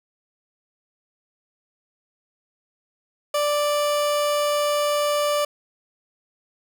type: tone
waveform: 30% pulse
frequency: 587.3 Hz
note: D5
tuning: in tune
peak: -17 dBFS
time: 3.34-5.45 s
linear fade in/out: 5 ms
effects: none